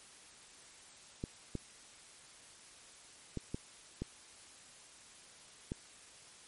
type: clicks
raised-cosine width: 3 ms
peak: -24 dBFS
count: 6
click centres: 1.239 / 1.553 / 3.373 / 3.545 / 4.02 / 5.719 s
effects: white hiss -57 dBFS RMS until 6.47 s + MP3 48 kbps